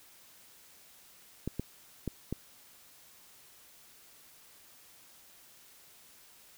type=clicks; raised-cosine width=3 ms; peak=-20 dBFS; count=4; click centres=1.476 / 1.596 / 2.077 / 2.326 s; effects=white hiss -58 dBFS RMS until 6.57 s